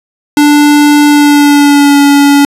square tone with pitch glide, 293.7 to 284.2 Hz, D4 to C#4, 0 to +43 cents, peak -3 dBFS, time 0.37-2.45 s, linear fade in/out 2 ms, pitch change -57 cents, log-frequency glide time 1.07-1.98 s, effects resampled to 32000 Hz

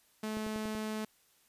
sawtooth tone, 216.2 Hz, A3, 30 cents flat, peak -31 dBFS, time 0.23-1.05 s, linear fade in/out 5 ms
click train, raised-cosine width 2 ms, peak -30 dBFS, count 5, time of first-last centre 0.37-0.751 s, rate 10.5 Hz
effects white hiss -68 dBFS RMS until 1.48 s + resampled to 32000 Hz

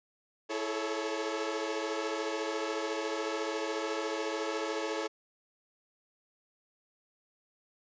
sawtooth chord, A major seventh, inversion second, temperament equal with one note detuned, 329.6 / 426 / 440 / 554.4 Hz, E4 / G#4 / A4 / C#5, 0 / +44 / 0 / 0 cents, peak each -34 dBFS, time 0.49-5.08 s, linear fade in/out 20 ms, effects resampled to 16000 Hz

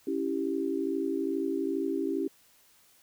sine chord, C# diminished, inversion none, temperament equal, 277.2 / 329.6 / 392 Hz, C#4 / E4 / G4, 0 / 0 / 0 cents, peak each -32 dBFS, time 0.07-2.28 s, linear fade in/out 5 ms, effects white hiss -62 dBFS RMS until 3.02 s

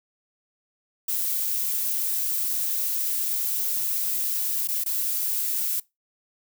violet noise with dropouts, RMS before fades -26 dBFS, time 1.08-5.8 s, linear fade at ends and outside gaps 5 ms, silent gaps 4.675-4.685 / 4.839-4.86 s, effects noise-tail reverb RT60 0.2 s tail -22 dB re dry

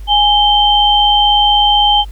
sine tone pair together, 830.6 / 3121 Hz, G#5 / G7, 0 / -8 cents, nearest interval octave + major seventh, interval 2292 cents, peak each -10 dBFS, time 0.07-2.05 s, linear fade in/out 50 ms, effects added 50 Hz sine -25 dBFS peak until 2.11 s + pink hiss -47 dBFS RMS until 2.11 s

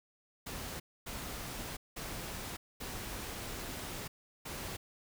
pink noise bursts at uneven times, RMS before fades -42 dBFS, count 5, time 0.46-0.8 / 1.06-1.77 / 1.96-2.57 / 2.8-4.08 / 4.45-4.77 s, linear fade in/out 10 ms, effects none

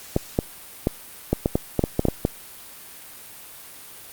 clicks, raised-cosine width 2 ms, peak -5 dBFS, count 12, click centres 0.164 / 0.389 / 0.871 / 1.33 / 1.459 / 1.555 / 1.793 / 1.839 / 1.994 / 2.053 / 2.085 / 2.251 s, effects white hiss -42 dBFS RMS until 4.12 s + Opus 48 kbps

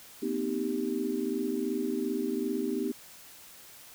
sine chord, C minor seventh, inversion third, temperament equal with one note detuned, 233.1 / 255.8 / 311.1 / 392 Hz, Bb3 / C4 / Eb4 / G4, 0 / -39 / 0 / 0 cents, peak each -36 / -33 / -34 / -33 dBFS, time 0.22-2.92 s, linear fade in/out 10 ms, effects white hiss -51 dBFS RMS until 3.94 s

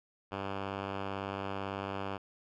5% pulse tone with low-pass filter, 98 Hz, G2, in tune, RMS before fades -38 dBFS, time 0.31-2.18 s, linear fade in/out 20 ms, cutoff 2400 Hz, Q 1.1, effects none

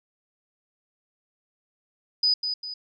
sine tone with echo, 4978 Hz, D#8, in tune, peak -18 dBFS, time 2.23-2.34 s, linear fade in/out 5 ms, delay 200 ms, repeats 2, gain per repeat -7 dB, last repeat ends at 2.74 s, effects none

